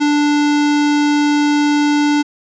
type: tone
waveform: square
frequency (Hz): 293.7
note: D4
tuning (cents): 0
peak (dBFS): -12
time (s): 0-2.23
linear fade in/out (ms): 20
effects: resampled to 16000 Hz